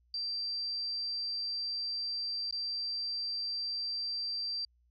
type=tone with dropouts; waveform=sine; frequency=4699 Hz; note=D8; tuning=in tune; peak=-33 dBFS; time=0.14-4.65 s; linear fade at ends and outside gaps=2 ms; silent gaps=2.51-2.525 s; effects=added 60 Hz sine -66 dBFS peak until 4.9 s